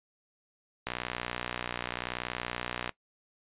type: click train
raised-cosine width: 0.3 ms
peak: -16 dBFS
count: 124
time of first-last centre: 0.87-2.893 s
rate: 60.8 Hz
effects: noise-tail reverb RT60 0.1 s tail -19 dB re dry + resampled to 8000 Hz